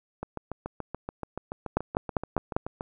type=two click trains; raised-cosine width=1 ms; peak=-9 / -19 dBFS; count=5 / 19; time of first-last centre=1.77-2.565 / 0.23-2.809 s; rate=5.03 / 6.98 Hz; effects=none